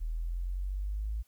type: exponential sweep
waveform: sine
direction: up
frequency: 39.27 to 55 Hz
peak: -31 dBFS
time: 0-1.23 s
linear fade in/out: 20 ms
effects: white hiss -70 dBFS RMS until 1.27 s